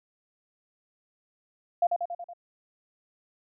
sine tone with echo, 695 Hz, F5, 9 cents flat, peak -19 dBFS, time 1.82-1.87 s, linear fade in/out 5 ms, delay 93 ms, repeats 5, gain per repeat -4 dB, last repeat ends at 2.335 s, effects none

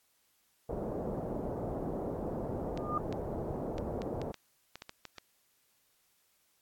white low-pass noise, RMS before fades -37 dBFS, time 0.69-4.32 s, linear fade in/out 5 ms, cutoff 640 Hz, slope 24 dB/octave
sine tone with exponential growth, 1212 Hz, D#6, 46 cents flat, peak -27 dBFS, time 2.71-2.98 s, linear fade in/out 5 ms, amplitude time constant 58 ms
clicks, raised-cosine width 0.2 ms, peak -26 dBFS, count 11, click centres 2.775 / 3.126 / 3.782 / 4.019 / 4.216 / 4.343 / 4.756 / 4.821 / 4.894 / 5.053 / 5.183 s
effects white hiss -72 dBFS RMS until 6.61 s + AAC 64 kbps

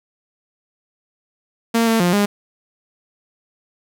sawtooth tone with pitch steps, 229.7 / 225.8 / 176.3 / 204.1 Hz, A#3 / A3 / F3 / G#3, -25 / +45 / +17 / -30 cents, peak -10 dBFS, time 1.74-2.26 s, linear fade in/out 10 ms, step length 130 ms, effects none

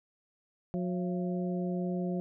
harmonic tone with a mistuned harmonic, 180.4 Hz, F#3, 44 cents flat, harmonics 1 / 2 / 3 / 4, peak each -31 / -37 / -41 / -43 dBFS, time 0.74-2.2 s, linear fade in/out 0 ms, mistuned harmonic 4, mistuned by -99 cents, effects none

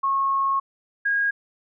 sine tone pair in turn, 1091 / 1634.7 Hz, C#6 / G#6, -28 / -28 cents, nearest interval perfect fifth, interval 700 cents, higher second, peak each -19 dBFS, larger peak neither, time 0.03-0.6 / 1.05-1.31 s, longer first, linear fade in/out 10 ms, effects none

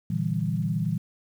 sine chord, E half-diminished seventh, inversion second, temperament equal, 116.54 / 146.83 / 164.81 / 196 Hz, Bb2 / D3 / E3 / G3, 0 / 0 / 0 / 0 cents, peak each -30 / -31 / -27 / -31 dBFS, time 0.1-0.98 s, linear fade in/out 5 ms, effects 9-bit

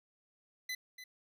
25% pulse tone with echo, 2011 Hz, B6, 31 cents sharp, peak -33 dBFS, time 0.69-0.75 s, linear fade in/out 5 ms, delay 290 ms, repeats 1, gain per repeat -11 dB, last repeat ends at 1.04 s, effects none

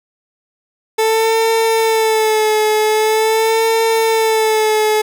30% pulse tone with vibrato, 440 Hz, A4, in tune, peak -9 dBFS, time 0.98-5.02 s, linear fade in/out 10 ms, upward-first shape sine, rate 0.44 Hz, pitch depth 44 cents each way, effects none

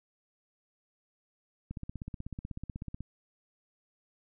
click train, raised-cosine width 5 ms, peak -26 dBFS, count 22, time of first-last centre 1.71-3.006 s, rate 16.2 Hz, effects none

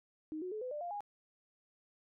sine tone with pitch steps, 311.1 / 365.7 / 429.9 / 505.4 / 594.1 / 698.4 / 821 Hz, D#4 / F#4 / A4 / B4 / D5 / F5 / G#5, 0 / -20 / -40 / +40 / +20 / 0 / -20 cents, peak -38 dBFS, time 0.32-1.006 s, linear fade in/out 0 ms, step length 98 ms, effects none

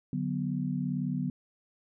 sine chord, B minor, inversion first, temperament equal, 146.83 / 185 / 246.9 Hz, D3 / F#3 / B3, 0 / 0 / 0 cents, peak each -33 dBFS, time 0.13-1.3 s, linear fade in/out 2 ms, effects none

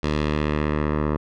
10% pulse tone with low-pass filter sweep, 75.3 Hz, D2, 44 cents sharp, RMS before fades -23 dBFS, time 0.03-1.17 s, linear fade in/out 5 ms, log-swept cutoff 4500 to 1200 Hz, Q 1.1, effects none

